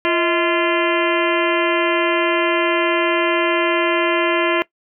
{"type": "harmonic tone with a mistuned harmonic", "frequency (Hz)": 344.7, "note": "F4", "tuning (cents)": -23, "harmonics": [1, 2, 3, 4, 5, 6, 7, 8, 9], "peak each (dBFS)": [-19, -22, -23, -27, -24, -25, -26, -26, -29], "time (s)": [0.05, 4.62], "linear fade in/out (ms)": 0, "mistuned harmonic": 2, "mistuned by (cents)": -120, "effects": ["noise-tail reverb RT60 0.1 s tail -20 dB re dry"]}